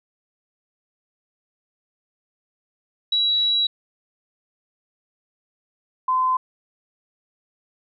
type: tone pair in turn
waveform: sine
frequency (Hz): 3899 / 1026.8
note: B7 / C6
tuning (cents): -23 / -33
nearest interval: octave + major seventh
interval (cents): 2310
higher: first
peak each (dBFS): -17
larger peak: neither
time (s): 3.12-3.67 / 6.08-6.37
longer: first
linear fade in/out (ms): 5
effects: none